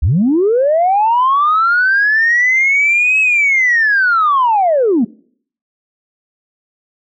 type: linear two-way sweep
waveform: sine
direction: up then down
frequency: 57.8 to 2586 to 205.4 Hz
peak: -8 dBFS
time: 0.02-5.05 s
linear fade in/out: 10 ms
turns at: 3.2 s
effects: noise-tail reverb RT60 0.6 s tail -24 dB re dry + tanh soft clip ceiling -5 dBFS

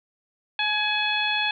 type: harmonic tone with a mistuned harmonic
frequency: 848 Hz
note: G#5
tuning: 36 cents sharp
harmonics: 1 / 2 / 3 / 4 / 5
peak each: -29 / -28 / -26 / -27 / -35 dBFS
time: 0.59-1.51 s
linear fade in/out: 2 ms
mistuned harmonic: 2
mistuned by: -25 cents
effects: none

